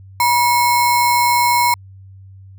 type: tone with sample-and-hold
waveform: sine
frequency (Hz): 964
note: B5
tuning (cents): -42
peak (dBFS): -11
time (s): 0.2-1.74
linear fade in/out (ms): 2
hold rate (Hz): 3150
effects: added 96 Hz sine -37 dBFS peak until 2.58 s